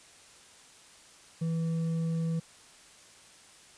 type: tone with hard clipping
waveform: sine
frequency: 164.2 Hz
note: E3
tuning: 6 cents flat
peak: -29 dBFS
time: 1.41-2.4 s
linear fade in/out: 10 ms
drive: 4 dB
effects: white hiss -55 dBFS RMS until 3.77 s + resampled to 22050 Hz